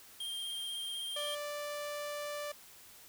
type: tone with vibrato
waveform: square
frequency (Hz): 3194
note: G7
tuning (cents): +32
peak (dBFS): -38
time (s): 0.2-1.35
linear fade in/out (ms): 5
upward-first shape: sine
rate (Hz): 16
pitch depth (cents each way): 20
type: tone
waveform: sawtooth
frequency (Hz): 587.3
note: D5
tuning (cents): 0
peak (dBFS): -34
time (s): 1.16-2.52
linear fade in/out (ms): 5
effects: white hiss -56 dBFS RMS until 3.08 s